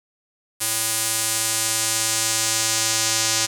square tone with band-pass filter sweep, 111.7 Hz, A2, 27 cents sharp, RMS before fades -22 dBFS, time 0.6-3.47 s, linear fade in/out 20 ms, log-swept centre 10000 to 6500 Hz, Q 1.5, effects none

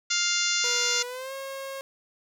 harmonic tone, 700 Hz, F5, 4 cents sharp, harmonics 2 / 3 / 4 / 5 / 6 / 7 / 8 / 9 / 10, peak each -32 / -32 / -32 / -32 / -32 / -32 / -32 / -32 / -32 dBFS, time 0.1-1.03 s, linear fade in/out 10 ms
sawtooth tone with pitch glide, 485.3 to 541.6 Hz, B4 to C#5, -30 to -40 cents, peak -30 dBFS, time 0.64-1.81 s, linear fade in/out 0 ms, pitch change +190 cents, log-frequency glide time 1.03-1.33 s
effects none

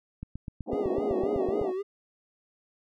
click train, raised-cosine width 5 ms, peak -24 dBFS, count 12, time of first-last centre 0.23-1.614 s, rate 7.95 Hz
pink band-pass noise, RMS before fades -31 dBFS, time 0.66-1.73 s, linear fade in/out 50 ms, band 230 to 750 Hz, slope 48 dB/octave
triangle tone with vibrato, 392 Hz, G4, in tune, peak -27 dBFS, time 0.71-1.83 s, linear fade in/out 20 ms, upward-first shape sine, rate 3.7 Hz, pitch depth 110 cents each way
effects none

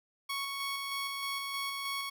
15% pulse tone with tremolo, 1108.7 Hz, C#6, in tune, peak -27 dBFS, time 0.29-2.1 s, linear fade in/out 10 ms, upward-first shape square, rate 3.2 Hz, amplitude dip 25%, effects none

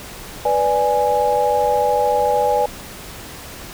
sine chord, G# diminished, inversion first, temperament equal, 493.9 / 587.3 / 830.6 Hz, B4 / D5 / G#5, 0 / 0 / 0 cents, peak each -19 / -20 / -17 dBFS, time 0.45-2.66 s, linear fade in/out 5 ms, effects pink hiss -35 dBFS RMS until 3.73 s

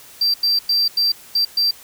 triangle tone bursts at uneven times, 4699 Hz, D8, in tune, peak -13 dBFS, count 6, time 0.21-0.34 / 0.43-0.59 / 0.69-0.88 / 0.97-1.12 / 1.35-1.45 / 1.57-1.71 s, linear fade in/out 5 ms, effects white hiss -43 dBFS RMS until 1.83 s

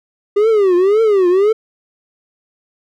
triangle tone with vibrato, 398.5 Hz, G4, 28 cents sharp, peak -7 dBFS, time 0.36-1.53 s, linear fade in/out 10 ms, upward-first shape triangle, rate 1.9 Hz, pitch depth 240 cents each way, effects none

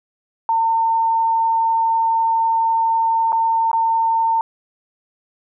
sine tone with dropouts, 906 Hz, A#5, 50 cents flat, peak -14 dBFS, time 0.49-4.41 s, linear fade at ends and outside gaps 1 ms, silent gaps 3.321-3.328 / 3.715-3.731 s, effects none

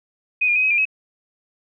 sine tone with pitch steps, 2500 / 2415 / 2515 / 2542 / 2395 / 2557 Hz, D#7 / D7 / D#7 / D#7 / D7 / D#7, +8 / +48 / +18 / +36 / +33 / +47 cents, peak -15 dBFS, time 0.41-0.854 s, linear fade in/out 10 ms, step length 74 ms, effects none

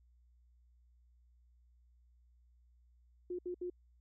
sine tone bursts, 357.4 Hz, F4, 40 cents sharp, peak -37 dBFS, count 3, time 3.3-3.7 s, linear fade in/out 5 ms, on 88 ms, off 68 ms, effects added 60 Hz sine -64 dBFS peak until 4 s

